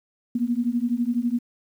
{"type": "beating tone pair", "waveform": "sine", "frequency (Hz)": [233.7, 245.7], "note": ["A#3", "B3"], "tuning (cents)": [5, -9], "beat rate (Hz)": 12, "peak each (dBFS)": -24, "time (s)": [0.35, 1.39], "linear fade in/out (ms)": 5, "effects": ["9-bit"]}